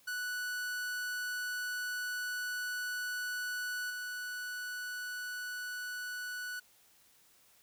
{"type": "tone with level steps", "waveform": "45% pulse", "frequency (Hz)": 1480, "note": "F#6", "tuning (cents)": 0, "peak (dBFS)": [-35, -38], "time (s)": [0.07, 6.6], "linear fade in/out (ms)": 10, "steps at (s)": 3.9, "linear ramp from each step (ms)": 2, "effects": ["white hiss -65 dBFS RMS until 7.62 s"]}